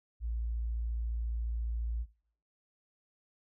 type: tone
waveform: sine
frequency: 57.2 Hz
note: A#1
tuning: 32 cents flat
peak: -32 dBFS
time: 0.2-2.06 s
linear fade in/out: 50 ms
effects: noise-tail reverb RT60 0.5 s tail -18 dB re dry